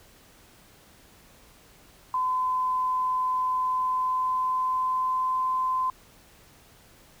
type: tone with pitch glide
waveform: sine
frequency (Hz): 1019 to 1029.1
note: C6 to C6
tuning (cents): -46 to -29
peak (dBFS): -23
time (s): 2.14-5.9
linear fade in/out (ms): 2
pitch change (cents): +17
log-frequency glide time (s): 3.53-5.51
effects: pink hiss -55 dBFS RMS until 7.2 s